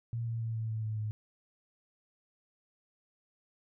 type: tone with pitch steps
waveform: sine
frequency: 116.54 / 114.94 / 113.35 / 111.79 / 110.25 / 108.74 / 107.24 Hz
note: A#2 / A#2 / A#2 / A2 / A2 / A2 / A2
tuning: 0 / -24 / -48 / +28 / +4 / -20 / -44 cents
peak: -32 dBFS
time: 0.13-1.11 s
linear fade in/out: 0 ms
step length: 140 ms
effects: none